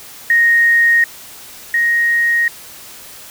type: tone pair in turn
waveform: sine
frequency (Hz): 1864.7 / 1873.4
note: A#6 / A#6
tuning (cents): 0 / +8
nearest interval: unison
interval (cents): 8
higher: second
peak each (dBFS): -8 / -11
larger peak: first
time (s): 0.3-1.04 / 1.74-2.48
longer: neither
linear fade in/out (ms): 2
effects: white hiss -36 dBFS RMS until 3.3 s